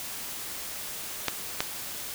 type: clicks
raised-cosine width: 0.2 ms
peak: -7 dBFS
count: 2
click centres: 1.283 / 1.605 s
effects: white hiss -37 dBFS RMS until 2.14 s